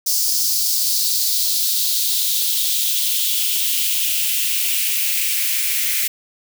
blue noise with high-pass filter sweep, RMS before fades -19 dBFS, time 0.06-6.08 s, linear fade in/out 10 ms, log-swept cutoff 5200 to 2100 Hz, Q 3.1, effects none

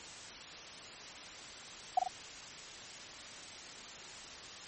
sine tone with echo, 740 Hz, F#5, in tune, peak -22 dBFS, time 1.97-1.99 s, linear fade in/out 5 ms, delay 44 ms, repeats 2, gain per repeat -5 dB, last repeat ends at 2.078 s, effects white hiss -48 dBFS RMS until 4.67 s + MP3 32 kbps

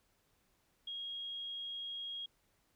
sine tone, 3276 Hz, G#7, 24 cents flat, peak -40 dBFS, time 0.87-2.26 s, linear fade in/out 5 ms, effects pink hiss -75 dBFS RMS until 2.75 s

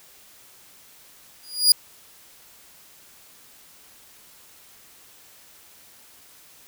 sawtooth tone with exponential growth, 4871 Hz, D#8, 38 cents flat, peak -6 dBFS, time 1.43-1.72 s, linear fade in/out 2 ms, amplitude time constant 62 ms, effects white hiss -51 dBFS RMS until 6.67 s

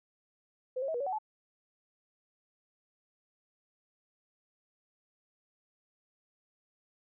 sine tone with pitch steps, 510 / 544 / 642 / 482.7 / 562 / 748 / 860 Hz, C5 / C#5 / E5 / B4 / C#5 / F#5 / A5, -44 / -33 / -46 / -40 / +24 / +19 / -40 cents, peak -31 dBFS, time 0.76-1.187 s, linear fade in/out 10 ms, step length 61 ms, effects none

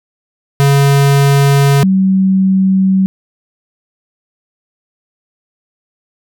square / sine tone pair in turn, 140 / 190.55 Hz, C#3 / G3, +18 / -49 cents, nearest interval perfect fourth, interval 533 cents, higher second, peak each -7 dBFS, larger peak neither, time 0.6-1.83 / 1.83-3.06 s, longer neither, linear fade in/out 0 ms, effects none

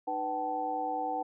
sine tone cluster, 306 / 497.4 / 762 / 872 Hz, D#4 / B4 / G5 / A5, -29 / +12 / -49 / -16 cents, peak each -40 / -39 / -32 / -37 dBFS, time 0.07-1.23 s, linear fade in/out 10 ms, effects none

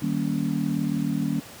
sine chord, Eb dominant seventh, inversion none, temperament just, 155.56 / 194.45 / 233.3 / 280 Hz, Eb3 / G3 / Bb3 / Db4, 0 / -14 / +2 / +18 cents, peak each -28 dBFS, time 0.02-1.4 s, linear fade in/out 5 ms, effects pink hiss -43 dBFS RMS until 1.6 s + high-pass 100 Hz 12 dB/octave

